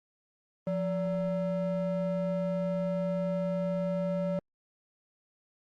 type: ring-modulated tone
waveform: triangle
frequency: 375.5 Hz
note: F#4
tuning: 26 cents sharp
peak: -23 dBFS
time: 0.67-4.39 s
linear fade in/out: 0 ms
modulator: 200 Hz
effects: Opus 32 kbps